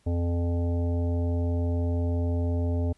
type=harmonic tone; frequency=86 Hz; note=F2; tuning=26 cents flat; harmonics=1 / 3 / 5 / 7 / 9 / 10; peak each=-24 / -32 / -37 / -38 / -48 / -51 dBFS; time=0.06-2.93 s; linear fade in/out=10 ms; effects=pink hiss -66 dBFS RMS until 2.97 s + resampled to 24000 Hz